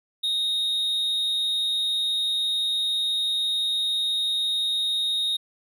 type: tone with amplitude modulation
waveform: triangle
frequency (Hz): 3729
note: A#7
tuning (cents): 0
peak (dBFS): -19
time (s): 0.23-5.37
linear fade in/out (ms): 10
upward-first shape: sine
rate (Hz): 206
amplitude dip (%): 40
effects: none